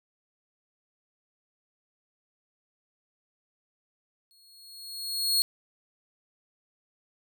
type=tone with exponential growth; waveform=sawtooth; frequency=4320 Hz; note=C#8; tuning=45 cents flat; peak=-17 dBFS; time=4.31-5.42 s; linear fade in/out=0 ms; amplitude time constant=240 ms; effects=none